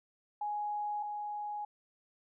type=tone pair in turn; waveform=sine; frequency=833 / 833 Hz; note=G#5 / G#5; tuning=+5 / +5 cents; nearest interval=unison; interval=0 cents; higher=neither; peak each=-33 / -36 dBFS; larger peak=first; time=0.41-1.03 / 1.03-1.65 s; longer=neither; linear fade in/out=5 ms; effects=none